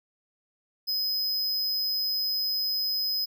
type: tone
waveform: square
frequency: 5050 Hz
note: D#8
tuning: 25 cents sharp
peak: -26 dBFS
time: 0.87-3.26 s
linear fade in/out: 20 ms
effects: none